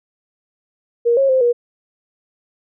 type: tone with pitch steps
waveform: sine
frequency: 472 / 544 / 521 / 479.5 Hz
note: A#4 / C#5 / C5 / A#4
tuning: +22 / -33 / -7 / +49 cents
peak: -11 dBFS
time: 1.05-1.53 s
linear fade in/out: 20 ms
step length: 120 ms
effects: none